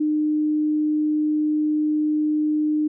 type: tone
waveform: sine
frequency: 303.9 Hz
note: D#4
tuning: 41 cents flat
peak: -18 dBFS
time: 0-2.88 s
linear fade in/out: 10 ms
effects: none